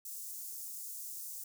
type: high-pass noise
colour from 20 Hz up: white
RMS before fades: -44 dBFS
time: 0.05-1.44 s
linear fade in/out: 5 ms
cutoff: 6400 Hz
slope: 24 dB/octave
effects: none